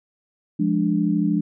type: chord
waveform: sine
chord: D diminished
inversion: first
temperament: equal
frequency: 174.61 / 207.7 / 293.7 Hz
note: F3 / Ab3 / D4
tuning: 0 / 0 / 0 cents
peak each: -22 dBFS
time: 0.59-1.41 s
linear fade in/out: 10 ms
effects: none